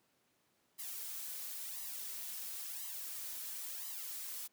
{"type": "noise with flanger", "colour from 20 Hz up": "blue", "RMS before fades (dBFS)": -44, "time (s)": [0.78, 4.48], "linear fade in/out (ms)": 20, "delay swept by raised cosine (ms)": [0.99, 4.09], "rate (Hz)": 0.97, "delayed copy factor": 0.95, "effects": ["pink hiss -75 dBFS RMS until 4.52 s", "high-pass 150 Hz 12 dB/octave"]}